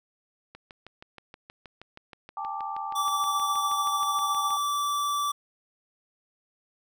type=click train; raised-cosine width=0.3 ms; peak=-28 dBFS; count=26; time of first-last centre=0.55-4.506 s; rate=6.32 Hz
type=chord; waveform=sine; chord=G suspended second; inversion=none; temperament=equal with one note detuned; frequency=799.5 / 880 / 1174.7 Hz; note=G5 / A5 / D6; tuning=+34 / 0 / 0 cents; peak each=-35 dBFS; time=2.37-4.57 s; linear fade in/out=2 ms
type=tone; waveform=square; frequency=1161 Hz; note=D6; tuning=20 cents flat; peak=-26 dBFS; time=2.95-5.32 s; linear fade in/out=10 ms
effects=none